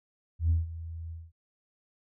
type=tone with ADSR envelope; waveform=sine; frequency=82.41 Hz; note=E2; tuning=in tune; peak=-19 dBFS; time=0.39-1.32 s; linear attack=110 ms; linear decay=160 ms; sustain=-17 dB; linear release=210 ms; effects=tanh soft clip ceiling -18 dBFS